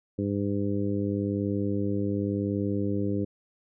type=harmonic tone; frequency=100.9 Hz; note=G#2; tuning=49 cents flat; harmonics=1 / 2 / 3 / 4 / 5; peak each=-31 / -30 / -30 / -34 / -36 dBFS; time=0.18-3.25 s; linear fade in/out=10 ms; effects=none